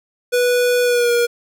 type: tone with pitch glide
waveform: square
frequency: 490.9 to 476.1 Hz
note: B4 to A#4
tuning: -10 to +37 cents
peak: -14 dBFS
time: 0.32-1.27 s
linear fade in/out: 20 ms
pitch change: -53 cents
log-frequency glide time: 0.83-1.11 s
effects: none